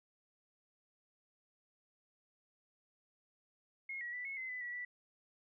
sine tone with pitch steps, 2157 / 1919 / 1977 / 2185 / 2053 / 2001 / 1939 / 1965 Hz, C#7 / A#6 / B6 / C#7 / C7 / B6 / B6 / B6, -48 / +50 / +1 / -26 / -33 / +22 / -32 / -9 cents, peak -40 dBFS, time 3.89-4.85 s, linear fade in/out 5 ms, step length 120 ms, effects none

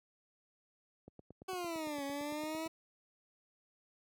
click train, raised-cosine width 2 ms, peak -38 dBFS, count 15, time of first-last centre 1.08-2.662 s, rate 8.85 Hz
20% pulse exponential two-way sweep, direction down then up, 380 to 277.2 to 326.4 Hz, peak -33 dBFS, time 1.48-2.68 s, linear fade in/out 10 ms, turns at 2.04 s
effects high-pass 80 Hz 12 dB/octave

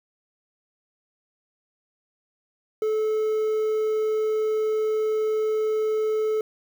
triangle tone with quantisation, 433.6 Hz, A4, 25 cents flat, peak -19 dBFS, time 2.82-6.41 s, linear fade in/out 2 ms, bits 8, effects none

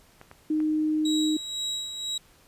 clicks, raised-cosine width 0.5 ms, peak -29 dBFS, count 3, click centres 0.214 / 0.314 / 0.603 s
sine tone, 308.7 Hz, D#4, 14 cents flat, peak -22 dBFS, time 0.5-1.37 s, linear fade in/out 5 ms
35% pulse tone with tremolo, 3854 Hz, B7, 43 cents flat, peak -25 dBFS, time 1.05-2.18 s, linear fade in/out 5 ms, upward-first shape sine, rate 2 Hz, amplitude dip 55%
effects pink hiss -58 dBFS RMS until 2.47 s + resampled to 32000 Hz

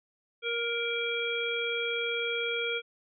harmonic tone, 469 Hz, A#4, 11 cents sharp, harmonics 1 / 3 / 5 / 7, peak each -33 / -36 / -33 / -35 dBFS, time 0.42-2.82 s, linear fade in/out 50 ms, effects none

